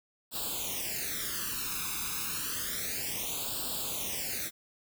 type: noise with flanger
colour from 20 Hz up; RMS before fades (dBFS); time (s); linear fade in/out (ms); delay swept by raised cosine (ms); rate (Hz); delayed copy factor
white; -35; 0.31-4.51; 50; 0.24 to 0.8; 0.3; +0.9
effects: none